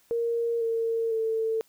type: tone with pitch steps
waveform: sine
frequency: 466.2 / 456.1 / 446.2 Hz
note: A#4 / A#4 / A4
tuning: 0 / -38 / +24 cents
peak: -24 dBFS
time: 0.11-1.61 s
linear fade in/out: 0 ms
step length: 500 ms
effects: white hiss -63 dBFS RMS until 1.68 s